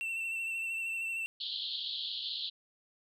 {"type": "tone with vibrato", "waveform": "triangle", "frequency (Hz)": 2692, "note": "E7", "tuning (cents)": 36, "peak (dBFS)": -32, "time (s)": [0.01, 1.26], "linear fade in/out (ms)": 0, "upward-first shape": "sine", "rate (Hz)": 13, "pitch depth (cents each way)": 27}
{"type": "band-pass noise", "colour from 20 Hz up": "pink", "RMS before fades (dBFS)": -38, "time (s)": [1.4, 2.5], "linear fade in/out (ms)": 10, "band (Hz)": [3100, 4400], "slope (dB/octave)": 96}
{"effects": []}